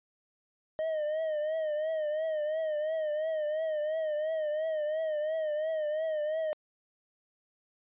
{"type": "tone with vibrato", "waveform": "triangle", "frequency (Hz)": 620, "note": "D#5", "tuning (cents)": -6, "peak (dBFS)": -27, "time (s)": [0.79, 6.53], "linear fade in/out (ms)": 0, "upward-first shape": "triangle", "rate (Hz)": 2.9, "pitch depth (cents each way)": 82, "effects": ["resampled to 8000 Hz"]}